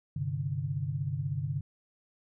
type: chord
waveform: sine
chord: G suspended fourth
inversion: none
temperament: just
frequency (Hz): 98 / 130.67 / 147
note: G2 / C3 / D3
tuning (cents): 0 / -2 / +2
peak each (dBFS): -37 / -34 / -33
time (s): 0.16-1.61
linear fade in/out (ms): 5
effects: none